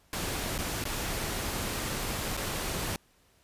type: noise with dropouts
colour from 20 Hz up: pink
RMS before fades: -33 dBFS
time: 0.13-2.96 s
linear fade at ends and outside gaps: 1 ms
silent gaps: 0.58-0.587 / 0.84-0.853 / 2.368-2.374 s
effects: pink hiss -65 dBFS RMS until 3.43 s + resampled to 32000 Hz